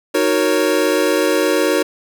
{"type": "chord", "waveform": "square", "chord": "D# minor seventh", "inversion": "none", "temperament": "equal", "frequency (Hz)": [311.1, 370, 466.2, 554.4], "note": ["D#4", "F#4", "A#4", "C#5"], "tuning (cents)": [0, 0, 0, 0], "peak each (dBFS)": -20, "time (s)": [0.14, 1.83], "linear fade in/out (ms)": 10, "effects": []}